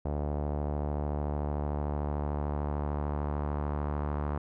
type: tone with low-pass filter sweep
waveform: sawtooth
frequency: 73.42 Hz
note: D2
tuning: in tune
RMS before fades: -32 dBFS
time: 0.05-4.38 s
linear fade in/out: 5 ms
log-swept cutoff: 700 to 1100 Hz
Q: 1.9
effects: none